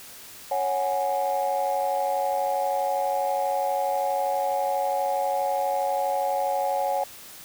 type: chord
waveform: sine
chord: C# suspended fourth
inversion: none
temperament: just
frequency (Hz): 554.4 / 739.2 / 831.5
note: C#5 / F#5 / G#5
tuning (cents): 0 / -2 / +2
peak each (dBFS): -26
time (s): 0.51-7.04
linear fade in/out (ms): 5
effects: tanh soft clip ceiling -16 dBFS + white hiss -44 dBFS RMS until 7.44 s